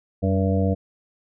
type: harmonic tone with a mistuned harmonic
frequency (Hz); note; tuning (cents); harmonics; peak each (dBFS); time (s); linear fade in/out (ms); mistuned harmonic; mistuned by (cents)
96; G2; -36; 1 / 2 / 3 / 5 / 6 / 7; -21 / -23 / -28 / -27 / -31 / -30; 0.22-0.75; 20; 1; -84
effects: none